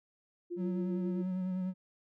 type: tone with tremolo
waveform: sine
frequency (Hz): 348.9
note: F4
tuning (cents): -2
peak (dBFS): -35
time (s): 0.5-1.23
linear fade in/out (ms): 20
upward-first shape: sine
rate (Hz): 7.4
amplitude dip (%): 50
type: tone with vibrato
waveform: triangle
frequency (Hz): 185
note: F#3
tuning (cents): 0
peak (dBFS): -30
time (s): 0.56-1.74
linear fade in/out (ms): 50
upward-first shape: sine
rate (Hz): 10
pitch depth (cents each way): 27
effects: none